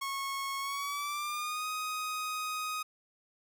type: tone with pitch glide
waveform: sawtooth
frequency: 1096 to 1251.7 Hz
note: C#6 to D#6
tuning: -20 to +10 cents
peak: -30 dBFS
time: 0.01-2.83 s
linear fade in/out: 10 ms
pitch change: +230 cents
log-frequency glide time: 0.59-1.67 s
effects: none